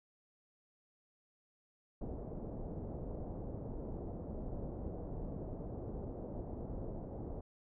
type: low-pass noise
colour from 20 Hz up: pink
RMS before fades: -43 dBFS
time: 2.01-7.41 s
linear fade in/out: 5 ms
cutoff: 650 Hz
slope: 24 dB/octave
effects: none